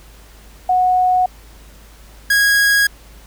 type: tone pair in turn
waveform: sine / 45% pulse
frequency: 734 / 1647.8 Hz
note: F#5 / G#6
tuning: -14 / -14 cents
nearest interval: octave + major second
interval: 1400 cents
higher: second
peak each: -11 dBFS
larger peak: neither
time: 0.69-1.26 / 2.3-2.87 s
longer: neither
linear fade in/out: 5 ms
effects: added 52 Hz sine -41 dBFS peak until 3.26 s + pink hiss -46 dBFS RMS until 3.26 s